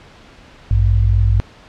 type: tone pair together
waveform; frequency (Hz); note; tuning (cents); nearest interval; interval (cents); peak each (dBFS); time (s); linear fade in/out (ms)
sine; 55.9 / 99.6; A1 / G2; +28 / +28; minor seventh; 1000; -13; 0.71-1.4; 0
effects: pink hiss -43 dBFS RMS until 1.68 s + low-pass 4000 Hz 12 dB/octave